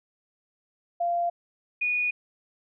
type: tone pair in turn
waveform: sine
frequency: 692 / 2461 Hz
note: F5 / D#7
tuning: -16 / -20 cents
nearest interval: octave + minor seventh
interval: 2196 cents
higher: second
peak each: -23 dBFS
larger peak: neither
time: 1-1.3 / 1.81-2.11 s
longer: neither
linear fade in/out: 10 ms
effects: none